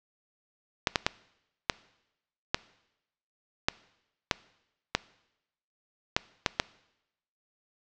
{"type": "clicks", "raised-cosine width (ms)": 0.2, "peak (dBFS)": -5, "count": 11, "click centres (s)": [0.872, 0.958, 1.065, 1.698, 2.545, 3.685, 4.312, 4.95, 6.165, 6.462, 6.599], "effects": ["noise-tail reverb RT60 0.9 s tail -21 dB re dry", "low-pass 6000 Hz 12 dB/octave"]}